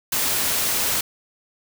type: noise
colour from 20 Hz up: white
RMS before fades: -22 dBFS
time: 0.12-1.01 s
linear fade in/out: 5 ms
effects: none